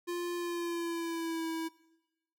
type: tone with pitch glide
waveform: square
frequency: 349.2 to 325.8 Hz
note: F4 to E4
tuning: 0 to -20 cents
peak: -34 dBFS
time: 0.07-1.69 s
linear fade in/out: 20 ms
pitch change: -120 cents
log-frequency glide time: 0.36-1.47 s
effects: noise-tail reverb RT60 1.0 s tail -20 dB re dry